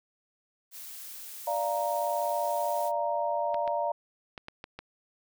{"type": "noise", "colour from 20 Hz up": "blue", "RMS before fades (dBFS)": -43, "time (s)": [0.71, 2.92], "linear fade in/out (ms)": 50}
{"type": "chord", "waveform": "sine", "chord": "Bb major", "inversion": "first", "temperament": "equal with one note detuned", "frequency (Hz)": [587.3, 687.6, 932.3], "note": ["D5", "F5", "Bb5"], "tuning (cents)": [0, -27, 0], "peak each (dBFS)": -31, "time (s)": [1.47, 3.92], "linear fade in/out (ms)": 5}
{"type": "clicks", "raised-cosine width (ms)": 0.3, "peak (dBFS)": -24, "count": 6, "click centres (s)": [3.544, 3.677, 4.378, 4.484, 4.641, 4.79]}
{"effects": []}